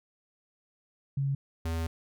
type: tone pair in turn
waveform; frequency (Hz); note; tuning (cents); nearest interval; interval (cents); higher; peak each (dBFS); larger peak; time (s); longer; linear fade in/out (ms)
sine / square; 138.1 / 82.11; C#3 / E2; -6 / -6; major sixth; 900; first; -26 / -30; first; 1.17-1.35 / 1.65-1.87; second; 5
effects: none